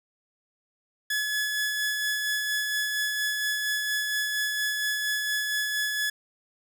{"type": "tone with tremolo", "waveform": "sawtooth", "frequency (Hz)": 1704, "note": "G#6", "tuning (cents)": 44, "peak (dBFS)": -21, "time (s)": [1.1, 6.1], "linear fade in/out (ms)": 5, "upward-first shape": "sine", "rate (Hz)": 4.3, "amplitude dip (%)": 30, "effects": []}